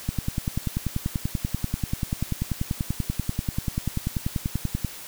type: click train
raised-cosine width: 5 ms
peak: -12 dBFS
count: 50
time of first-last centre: 0.09-4.847 s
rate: 10.3 Hz
effects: white hiss -40 dBFS RMS until 5.07 s